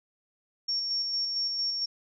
sine tone with tremolo, 5500 Hz, F8, 27 cents flat, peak -26 dBFS, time 0.68-1.86 s, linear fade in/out 10 ms, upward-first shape square, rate 4.4 Hz, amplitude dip 30%, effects none

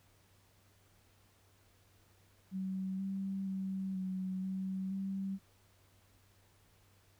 sine tone with pitch steps, 189.5 / 193.8 / 191.2 / 187.2 / 189.8 / 193.7 Hz, F#3 / G3 / G3 / F#3 / F#3 / G3, +42 / -20 / -43 / +20 / +44 / -20 cents, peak -35 dBFS, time 2.51-5.39 s, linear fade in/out 50 ms, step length 480 ms, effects added 97 Hz sine -68 dBFS peak until 7.19 s + pink hiss -69 dBFS RMS until 7.19 s

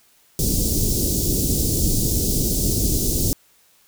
pink band-stop noise, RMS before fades -20 dBFS, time 0.39-3.33 s, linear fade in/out 0 ms, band 400 to 5200 Hz, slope 24 dB/octave, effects white hiss -57 dBFS RMS until 3.87 s

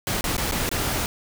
pink noise with dropouts, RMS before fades -25 dBFS, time 0.07-1.06 s, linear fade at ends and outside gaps 1 ms, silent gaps 0.21-0.241 / 0.367-0.379 / 0.513-0.521 / 0.692-0.714 s, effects none

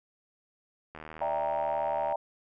click train, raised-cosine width 0.5 ms, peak -28 dBFS, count 93, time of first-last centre 0.95-2.123 s, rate 78.4 Hz
sine chord, E half-diminished seventh, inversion third, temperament equal with one note detuned, 587.3 / 659.3 / 791.7 / 932.3 Hz, D5 / E5 / G5 / Bb5, 0 / 0 / +17 / 0 cents, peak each -33 dBFS, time 1.21-2.16 s, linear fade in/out 5 ms
effects none

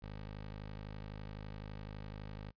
15% pulse tone, 51.91 Hz, G#1, in tune, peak -38 dBFS, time 0.02-2.51 s, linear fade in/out 10 ms, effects noise-tail reverb RT60 0.1 s tail -22 dB re dry + resampled to 11025 Hz

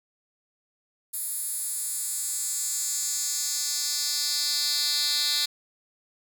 10% pulse tone with high-pass filter sweep, 293.7 Hz, D4, in tune, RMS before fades -28 dBFS, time 1.13-5.46 s, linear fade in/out 10 ms, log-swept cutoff 11000 to 3800 Hz, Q 2.5, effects none

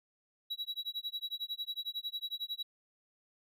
triangle tone with tremolo, 3891 Hz, B7, 27 cents flat, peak -32 dBFS, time 0.5-2.63 s, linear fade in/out 10 ms, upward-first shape sine, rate 11 Hz, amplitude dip 100%, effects none

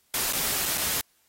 white noise with dropouts, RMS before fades -27 dBFS, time 0.14-1.01 s, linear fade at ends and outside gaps 0 ms, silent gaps 0.325-0.333 / 0.655-0.659 / 0.775-0.78 s, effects white hiss -66 dBFS RMS until 1.28 s + AAC 48 kbps

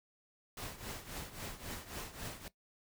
pink noise with tremolo, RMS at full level -42 dBFS, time 0.57-2.48 s, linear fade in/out 2 ms, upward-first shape triangle, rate 3.7 Hz, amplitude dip 80%, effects noise-tail reverb RT60 0.1 s tail -17 dB re dry

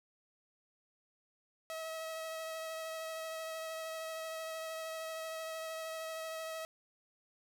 sawtooth tone with vibrato, 643 Hz, E5, 43 cents flat, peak -36 dBFS, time 1.7-6.65 s, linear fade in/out 0 ms, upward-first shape triangle, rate 13 Hz, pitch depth 16 cents each way, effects none

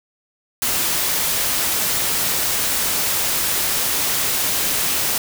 white noise, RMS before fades -20 dBFS, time 0.62-5.18 s, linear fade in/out 2 ms, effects none

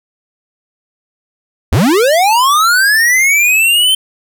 square linear sweep, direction up, 58.27 to 3114 Hz, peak -8 dBFS, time 1.72-3.95 s, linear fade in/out 5 ms, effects none

